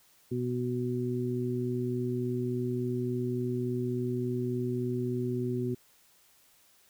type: harmonic tone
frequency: 123.47 Hz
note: B2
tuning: in tune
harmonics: 1 / 2 / 3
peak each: -33 / -33 / -33 dBFS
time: 0.31-5.75 s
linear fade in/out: 10 ms
effects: white hiss -63 dBFS RMS until 6.89 s